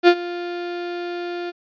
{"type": "tone with ADSR envelope", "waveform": "35% pulse", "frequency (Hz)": 350, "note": "F4", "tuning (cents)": 4, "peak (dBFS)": -5, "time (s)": [0.03, 1.52], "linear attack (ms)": 47, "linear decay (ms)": 67, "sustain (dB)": -19, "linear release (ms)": 30, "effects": ["resampled to 11025 Hz"]}